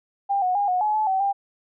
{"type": "tone with pitch steps", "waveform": "sine", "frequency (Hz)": [797, 732, 812, 729, 848, 861, 764, 796], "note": ["G5", "F#5", "G#5", "F#5", "G#5", "A5", "G5", "G5"], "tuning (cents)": [28, -19, -39, -26, 36, -38, -45, 26], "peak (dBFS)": -19, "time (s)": [0.29, 1.33], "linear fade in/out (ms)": 20, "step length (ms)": 130, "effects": []}